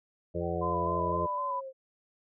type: harmonic tone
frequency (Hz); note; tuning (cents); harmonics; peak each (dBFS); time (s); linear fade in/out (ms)
86.2; F2; -22; 1 / 2 / 4 / 5 / 6 / 7; -37 / -37 / -37 / -37 / -37 / -37; 0.34-1.27; 20
type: exponential sweep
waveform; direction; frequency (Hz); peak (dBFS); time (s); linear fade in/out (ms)
sine; down; 776 to 523; -38; 0.4-1.73; 50
type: tone with vibrato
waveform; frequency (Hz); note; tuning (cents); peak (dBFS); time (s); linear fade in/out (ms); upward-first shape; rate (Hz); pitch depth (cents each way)
sine; 1010; B5; +39; -30; 0.61-1.61; 20; square; 3.9; 24
effects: none